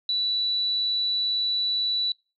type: tone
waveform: sine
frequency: 3951 Hz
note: B7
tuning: in tune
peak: -22 dBFS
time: 0.09-2.12 s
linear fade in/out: 2 ms
effects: noise-tail reverb RT60 0.3 s tail -25 dB re dry